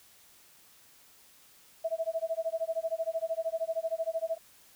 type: tone with tremolo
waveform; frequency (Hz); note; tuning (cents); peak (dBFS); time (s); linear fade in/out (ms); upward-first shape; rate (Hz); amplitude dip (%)
sine; 654; E5; -14; -26; 1.84-4.38; 10; sine; 13; 100
effects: white hiss -59 dBFS RMS until 4.75 s

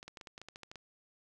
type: clicks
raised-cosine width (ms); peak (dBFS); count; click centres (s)
0.2; -30; 12; 0.029 / 0.08 / 0.172 / 0.212 / 0.272 / 0.379 / 0.416 / 0.486 / 0.559 / 0.633 / 0.715 / 0.757
effects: none

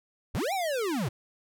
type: linear two-way sweep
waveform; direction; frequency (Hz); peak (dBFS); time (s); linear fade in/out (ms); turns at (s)
square; up then down; 32.06 to 808 to 100.3; -28; 0.34-1.09; 10; 0.53
effects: none

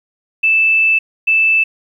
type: tone bursts at uneven times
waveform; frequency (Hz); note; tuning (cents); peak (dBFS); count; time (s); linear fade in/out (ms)
sine; 2637; E7; 0; -9; 2; 0.43-0.99 / 1.27-1.64; 10
effects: 8-bit

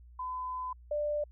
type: tone pair in turn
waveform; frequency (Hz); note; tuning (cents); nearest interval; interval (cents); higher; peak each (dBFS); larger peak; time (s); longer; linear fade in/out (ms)
sine; 1012 / 592.3; B5 / D5; +42 / +15; major sixth; 927; first; -34 / -29; second; 0.19-0.73 / 0.91-1.24; first; 5
effects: added 60 Hz sine -51 dBFS peak until 1.31 s

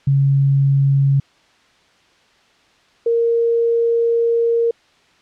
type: tone pair in turn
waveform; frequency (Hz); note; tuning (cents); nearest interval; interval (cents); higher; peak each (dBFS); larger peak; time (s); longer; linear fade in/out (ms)
sine; 138.2 / 464.8; C#3 / A#4; -5 / -5; octave + major sixth; 2100; second; -11 / -13; first; 0.07-1.2 / 3.06-4.71; second; 5
effects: white hiss -54 dBFS RMS until 5.21 s + low-pass 4000 Hz 12 dB/octave

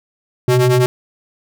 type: ring-modulated tone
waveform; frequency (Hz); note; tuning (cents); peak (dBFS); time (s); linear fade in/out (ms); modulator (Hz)
square; 123.6; B2; +2; -8; 0.48-0.86; 0; 252
effects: none

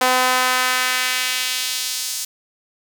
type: tone with high-pass filter sweep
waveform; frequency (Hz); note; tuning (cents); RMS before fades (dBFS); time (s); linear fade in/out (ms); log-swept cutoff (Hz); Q
sawtooth; 254.3; C4; -49; -20; 0.01-2.25; 5; 720 to 6100; 1.1
effects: none

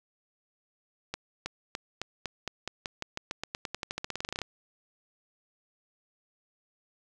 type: accelerating click train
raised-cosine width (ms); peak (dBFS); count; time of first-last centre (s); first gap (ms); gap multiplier
0.2; -16; 28; 1.14-4.417; 320; 0.91
effects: none

